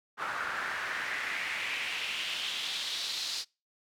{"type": "noise with band-pass filter sweep", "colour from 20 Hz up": "pink", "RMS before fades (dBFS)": -35, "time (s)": [0.17, 3.45], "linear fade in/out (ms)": 50, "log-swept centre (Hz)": [1300, 4600], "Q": 3, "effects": ["noise-tail reverb RT60 0.3 s tail -26 dB re dry"]}